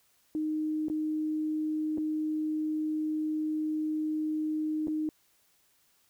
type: tone with dropouts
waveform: sine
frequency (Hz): 309.2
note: D#4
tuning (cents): -11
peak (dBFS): -28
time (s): 0.35-5.09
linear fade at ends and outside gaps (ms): 1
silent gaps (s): 0.884-0.899 / 1.975-1.981 / 4.872-4.881
effects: white hiss -68 dBFS RMS until 6.09 s